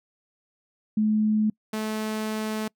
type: tone pair in turn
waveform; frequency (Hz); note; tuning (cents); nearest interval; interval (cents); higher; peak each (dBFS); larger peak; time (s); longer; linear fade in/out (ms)
sine / sawtooth; 214.5 / 216.7; A3 / A3; -44 / -26; unison; 18; second; -19 / -23; first; 0.97-1.5 / 1.73-2.68; second; 5
effects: noise-tail reverb RT60 0.1 s tail -26 dB re dry